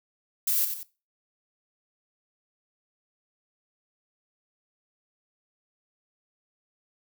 violet noise with echo, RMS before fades -25 dBFS, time 0.47-0.65 s, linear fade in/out 5 ms, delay 91 ms, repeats 2, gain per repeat -7 dB, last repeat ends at 0.832 s, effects noise-tail reverb RT60 0.3 s tail -19 dB re dry

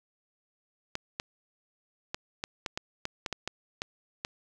clicks, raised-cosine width 0.2 ms, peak -15 dBFS, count 12, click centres 0.954 / 1.199 / 2.145 / 2.439 / 2.662 / 2.775 / 3.054 / 3.262 / 3.327 / 3.476 / 3.819 / 4.249 s, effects none

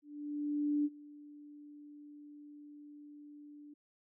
sine tone with ADSR envelope, 293.7 Hz, D4, in tune, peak -28 dBFS, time 0.02-3.74 s, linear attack 830 ms, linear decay 40 ms, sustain -22 dB, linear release 8 ms, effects none

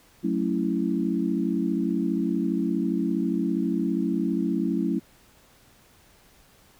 sine chord, F# minor seventh, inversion none, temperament equal, 185 / 220 / 277.2 / 329.6 Hz, F#3 / A3 / C#4 / E4, 0 / 0 / 0 / 0 cents, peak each -28 dBFS, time 0.23-5 s, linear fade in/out 20 ms, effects pink hiss -57 dBFS RMS until 6.79 s

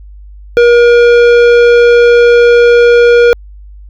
sine tone with tanh clipping, 476.7 Hz, A#4, 39 cents sharp, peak -4 dBFS, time 0.57-3.33 s, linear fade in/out 0 ms, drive 14 dB, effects added 50 Hz sine -29 dBFS peak until 3.89 s

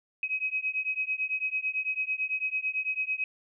sine beating tone pair, 2533 / 2542 Hz, D#7 / D#7, +30 / +36 cents, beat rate 9 Hz, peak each -31 dBFS, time 0.23-3.24 s, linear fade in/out 2 ms, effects none

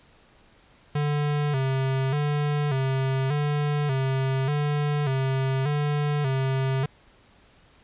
square tone with vibrato, 140 Hz, C#3, 18 cents sharp, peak -23 dBFS, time 0.95-6.86 s, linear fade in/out 5 ms, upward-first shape square, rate 0.85 Hz, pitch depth 86 cents each way, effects pink hiss -57 dBFS RMS until 7.83 s + resampled to 8000 Hz

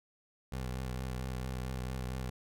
20% pulse tone with vibrato, 63.8 Hz, C2, 43 cents flat, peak -31 dBFS, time 0.52-2.3 s, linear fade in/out 5 ms, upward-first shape sine, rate 4.4 Hz, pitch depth 38 cents each way, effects none

